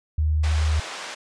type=tone; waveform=sine; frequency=77 Hz; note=D#2; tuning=17 cents flat; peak=-18 dBFS; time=0.18-0.8 s; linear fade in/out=5 ms
type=band-pass noise; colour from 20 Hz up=pink; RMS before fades=-35 dBFS; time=0.43-1.15 s; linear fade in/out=10 ms; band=670 to 6200 Hz; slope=12 dB/octave
effects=resampled to 22050 Hz